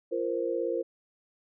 sine chord, F suspended fourth, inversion none, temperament equal with one note detuned, 344.4 / 466.2 / 523.3 Hz, F4 / Bb4 / C5, -24 / 0 / 0 cents, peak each -32 / -31 / -32 dBFS, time 0.11-0.83 s, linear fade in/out 20 ms, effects none

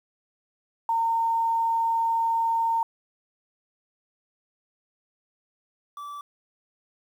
sine / triangle tone pair in turn, 914 / 1159.6 Hz, A#5 / D6, -34 / -22 cents, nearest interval major third, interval 412 cents, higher second, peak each -21 / -33 dBFS, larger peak first, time 0.89-2.83 / 5.97-6.21 s, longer first, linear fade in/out 2 ms, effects 9-bit

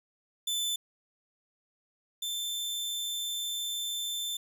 sawtooth tone pair in turn, 3520 / 3547 Hz, A7 / A7, 0 / +13 cents, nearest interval unison, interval 13 cents, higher second, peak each -26 / -29 dBFS, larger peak first, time 0.47-0.76 / 2.22-4.37 s, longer second, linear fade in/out 5 ms, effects 10-bit

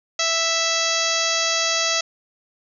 harmonic tone, 659.3 Hz, E5, in tune, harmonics 1 / 2 / 3 / 4 / 5 / 6 / 7 / 8 / 9 / 10, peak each -28 / -28 / -28 / -28 / -28 / -28 / -28 / -28 / -28 / -28 dBFS, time 0.19-2.01 s, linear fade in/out 5 ms, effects none

